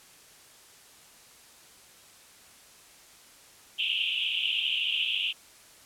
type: band-pass noise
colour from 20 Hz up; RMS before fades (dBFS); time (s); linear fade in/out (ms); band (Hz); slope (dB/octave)
white; -29; 3.78-5.33; 20; 2600 to 3300; 96
effects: white hiss -54 dBFS RMS until 5.85 s + low-pass 11000 Hz 12 dB/octave